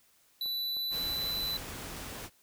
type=tone with pitch glide; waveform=square; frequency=3967 to 3995 Hz; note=B7 to B7; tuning=+7 to +19 cents; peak=-32 dBFS; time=0.41-1.57 s; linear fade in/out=2 ms; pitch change=+12 cents; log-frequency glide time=0.52-1.33 s
type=click train; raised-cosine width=1 ms; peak=-38 dBFS; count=4; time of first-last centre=0.46-1.386 s; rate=3.24 Hz
type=noise; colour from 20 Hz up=pink; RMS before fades=-42 dBFS; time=0.9-2.3 s; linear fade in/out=50 ms
effects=white hiss -66 dBFS RMS until 2.42 s